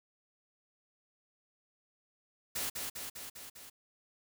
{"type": "noise with echo", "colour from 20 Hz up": "white", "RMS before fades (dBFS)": -36, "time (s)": [2.55, 2.7], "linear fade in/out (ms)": 10, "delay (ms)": 200, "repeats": 5, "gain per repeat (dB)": -3, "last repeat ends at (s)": 3.7, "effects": []}